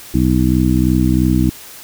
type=harmonic tone; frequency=63 Hz; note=B1; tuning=35 cents sharp; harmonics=1 / 2 / 3 / 4 / 5; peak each=-17 / -17 / -17 / -17 / -17 dBFS; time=0.14-1.5 s; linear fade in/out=5 ms; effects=white hiss -36 dBFS RMS until 1.83 s